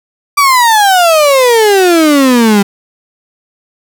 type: exponential sweep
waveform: 35% pulse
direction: down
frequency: 1174.7 to 196 Hz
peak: -3 dBFS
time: 0.37-2.63 s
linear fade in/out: 10 ms
effects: none